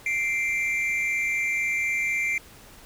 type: tone pair together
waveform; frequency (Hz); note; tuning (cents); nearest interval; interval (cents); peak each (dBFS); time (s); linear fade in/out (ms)
triangle; 2093 / 2349; C7 / D7; 0 / 0; major second; 200; -24; 0.06-2.38; 2
effects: tanh soft clip ceiling -14 dBFS + pink hiss -49 dBFS RMS until 2.85 s